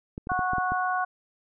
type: clicks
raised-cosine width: 3 ms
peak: -21 dBFS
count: 7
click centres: 0.179 / 0.271 / 0.318 / 0.392 / 0.534 / 0.583 / 0.72 s
type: harmonic tone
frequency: 367.5 Hz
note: F#4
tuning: 12 cents flat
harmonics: 2 / 3 / 4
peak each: -27 / -29 / -30 dBFS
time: 0.29-1.05 s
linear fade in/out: 10 ms
effects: none